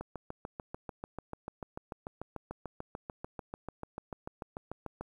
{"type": "click train", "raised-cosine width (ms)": 1, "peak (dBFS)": -25, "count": 35, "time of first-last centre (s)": [0.01, 5.01], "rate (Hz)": 6.8, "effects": ["10-bit"]}